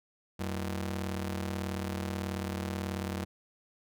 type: ring-modulated tone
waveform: sawtooth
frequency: 138.59 Hz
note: C#3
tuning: in tune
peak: -26 dBFS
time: 0.39-3.25 s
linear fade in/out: 10 ms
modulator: 50.1 Hz
effects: none